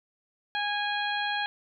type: harmonic tone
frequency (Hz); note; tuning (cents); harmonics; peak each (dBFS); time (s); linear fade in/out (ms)
824; G#5; -14; 1 / 2 / 3 / 4 / 5; -31 / -31 / -37 / -35 / -39; 0.55-1.46; 0
effects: none